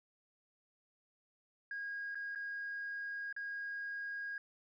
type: tone with dropouts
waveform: sine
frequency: 1635 Hz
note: G#6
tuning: 28 cents flat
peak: -38 dBFS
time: 1.71-4.38 s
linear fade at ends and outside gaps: 2 ms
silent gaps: 2.147-2.154 / 2.35-2.357 / 3.327-3.364 s
effects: tanh soft clip ceiling -35 dBFS